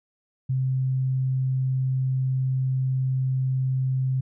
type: tone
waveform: sine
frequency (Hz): 130.81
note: C3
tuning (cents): 0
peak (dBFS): -21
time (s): 0.49-4.21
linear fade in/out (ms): 10
effects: none